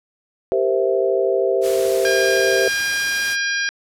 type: chord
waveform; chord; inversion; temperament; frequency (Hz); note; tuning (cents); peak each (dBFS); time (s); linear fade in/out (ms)
sine; C dominant seventh; second; equal with one note detuned; 392 / 466.2 / 519.6 / 659.3; G4 / Bb4 / C5 / E5; 0 / 0 / -12 / 0; -19 / -24 / -20 / -23; 0.52-2.68; 0
type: noise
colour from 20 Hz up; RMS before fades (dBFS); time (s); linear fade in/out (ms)
white; -30; 1.61-3.37; 50
type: harmonic tone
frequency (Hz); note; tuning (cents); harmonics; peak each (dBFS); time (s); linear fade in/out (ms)
807; G#5; -50; 2 / 3 / 4 / 5 / 6 / 7; -20 / -29 / -31 / -34 / -29 / -30; 2.05-3.69; 0
effects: low-pass 12000 Hz 12 dB/octave